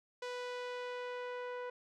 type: tone with low-pass filter sweep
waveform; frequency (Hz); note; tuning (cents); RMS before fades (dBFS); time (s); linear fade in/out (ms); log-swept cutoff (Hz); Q
sawtooth; 493.9; B4; 0; -42; 0.22-1.7; 5; 5500 to 1700; 0.84
effects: none